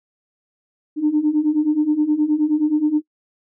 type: beating tone pair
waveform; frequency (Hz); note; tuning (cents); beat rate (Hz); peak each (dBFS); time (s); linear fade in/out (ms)
sine; 296.7 / 306.2; D4 / D#4; +18 / -28; 9.5; -19 / -16; 0.96-3.02; 50
effects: noise-tail reverb RT60 0.1 s tail -25 dB re dry + tanh soft clip ceiling -8 dBFS